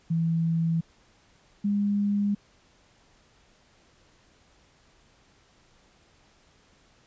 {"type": "tone pair in turn", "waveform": "sine", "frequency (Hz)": [164.81, 203.4], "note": ["E3", "G#3"], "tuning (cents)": [0, -36], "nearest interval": "major third", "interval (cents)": 364, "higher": "second", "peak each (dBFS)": -22, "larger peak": "neither", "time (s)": [[0.1, 0.81], [1.64, 2.35]], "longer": "neither", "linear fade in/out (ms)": 10, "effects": ["pink hiss -61 dBFS RMS until 7.06 s", "resampled to 16000 Hz"]}